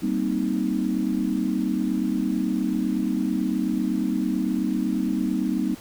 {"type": "chord", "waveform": "sine", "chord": "C minor seventh", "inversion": "second", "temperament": "equal with one note detuned", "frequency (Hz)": [194.19, 233.1, 261.6, 311.1], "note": ["G3", "Bb3", "C4", "Eb4"], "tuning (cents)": [-16, 0, 0, 0], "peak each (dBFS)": -27, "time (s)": [0.02, 5.75], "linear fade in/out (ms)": 10, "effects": ["pink hiss -45 dBFS RMS until 5.8 s"]}